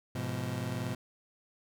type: chord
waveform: 30% pulse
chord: F diminished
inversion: first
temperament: just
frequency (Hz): 104.77 / 125.72 / 174.61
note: Ab2 / Cb3 / F3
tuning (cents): +16 / +31 / 0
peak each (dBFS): -36 / -33 / -38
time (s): 0.15-0.95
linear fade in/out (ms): 5
effects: none